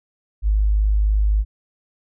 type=tone; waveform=sine; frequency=51.8 Hz; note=G#1; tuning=4 cents flat; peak=-14 dBFS; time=0.42-1.45 s; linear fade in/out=50 ms; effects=none